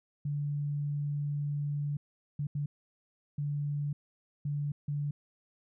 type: tone bursts at uneven times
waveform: sine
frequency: 145.2 Hz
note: D3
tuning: 19 cents flat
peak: -30 dBFS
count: 6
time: 0.25-1.97 / 2.39-2.47 / 2.55-2.66 / 3.38-3.93 / 4.45-4.72 / 4.88-5.11 s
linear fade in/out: 5 ms
effects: none